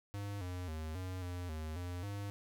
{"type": "tone with pitch steps", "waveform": "square", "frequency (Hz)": [101.2, 90, 78.7, 92.3, 89.1, 78.3, 88.9, 101.1], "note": ["G#2", "F#2", "D#2", "F#2", "F2", "D#2", "F2", "G#2"], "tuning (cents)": [-44, -47, 20, -4, 35, 11, 31, -46], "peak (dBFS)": -40, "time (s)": [0.14, 2.3], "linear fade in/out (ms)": 0, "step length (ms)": 270, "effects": []}